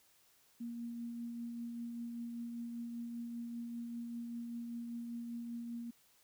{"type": "tone with tremolo", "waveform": "sine", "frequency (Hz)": 235.2, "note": "A#3", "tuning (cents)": 16, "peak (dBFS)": -39, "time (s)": [0.6, 5.91], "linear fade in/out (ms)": 10, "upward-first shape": "triangle", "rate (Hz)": 5.1, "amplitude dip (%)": 30, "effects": ["white hiss -69 dBFS RMS until 6.23 s"]}